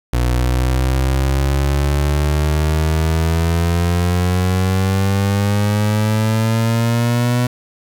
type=exponential sweep; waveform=30% pulse; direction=up; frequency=60 to 123.47 Hz; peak=-11 dBFS; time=0.13-7.47 s; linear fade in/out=5 ms; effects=7-bit